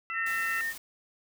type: harmonic tone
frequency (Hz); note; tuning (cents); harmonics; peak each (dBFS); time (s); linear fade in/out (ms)
670; E5; +28; 2 / 3 / 4; -35 / -37 / -38; 0.1-0.61; 0
type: tone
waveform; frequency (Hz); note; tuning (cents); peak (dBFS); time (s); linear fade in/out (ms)
sine; 1828; A#6; -34; -29; 0.13-0.74; 50
type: noise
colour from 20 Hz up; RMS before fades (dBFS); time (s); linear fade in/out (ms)
white; -43; 0.26-0.78; 5
effects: none